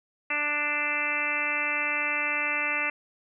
harmonic tone, 294.8 Hz, D4, 7 cents sharp, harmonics 1 / 2 / 3 / 4 / 5 / 6 / 7 / 8 / 9, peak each -42 / -39 / -39 / -36 / -35 / -36 / -30 / -33 / -30 dBFS, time 0.3-2.9 s, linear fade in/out 5 ms, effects none

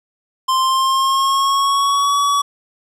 square tone with pitch glide, 1046.5 to 1134.6 Hz, C6 to C#6, 0 to +40 cents, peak -14 dBFS, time 0.48-2.42 s, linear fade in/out 10 ms, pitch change +140 cents, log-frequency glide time 0.59-2.17 s, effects low-pass 10000 Hz 12 dB/octave + 9-bit

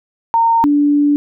sine tone pair in turn, 918 / 290.6 Hz, A#5 / D4, -27 / -18 cents, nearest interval octave + minor sixth, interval 1991 cents, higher first, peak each -9 / -9 dBFS, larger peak neither, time 0.34-0.64 / 0.64-1.16 s, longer second, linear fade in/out 0 ms, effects none

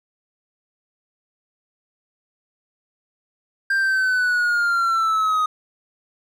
triangle linear sweep, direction down, 1593 to 1244.5 Hz, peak -15 dBFS, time 3.7-5.46 s, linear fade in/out 5 ms, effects none

